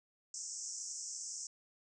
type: band-pass noise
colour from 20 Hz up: pink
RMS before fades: -44 dBFS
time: 0.34-1.47 s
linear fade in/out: 2 ms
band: 5400 to 8100 Hz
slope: 96 dB/octave
effects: none